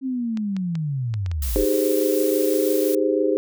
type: linear sweep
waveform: sine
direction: down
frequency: 269.5 to 36.71 Hz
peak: -22 dBFS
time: 0.01-1.66 s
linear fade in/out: 50 ms
type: clicks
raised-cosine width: 0.2 ms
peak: -20 dBFS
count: 6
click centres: 0.373 / 0.566 / 0.754 / 1.14 / 1.262 / 1.315 s
type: noise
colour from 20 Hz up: blue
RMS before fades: -31 dBFS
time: 1.42-2.95 s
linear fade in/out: 2 ms
type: chord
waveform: sine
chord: Ab major seventh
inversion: second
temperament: just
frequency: 311.5 / 389.3 / 415.3 / 519.1 Hz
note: Eb4 / G4 / Ab4 / C5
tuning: +2 / -12 / 0 / -14 cents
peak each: -23 dBFS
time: 1.56-3.37 s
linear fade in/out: 0 ms
effects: none